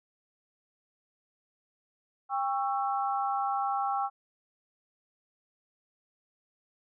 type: chord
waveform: sine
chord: C# diminished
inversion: second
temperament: just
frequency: 798.3 / 1108.7 / 1330.5 Hz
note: G5 / C#6 / E6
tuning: +31 / 0 / +16 cents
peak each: -29 / -34 / -34 dBFS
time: 2.29-4.1 s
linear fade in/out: 50 ms
effects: none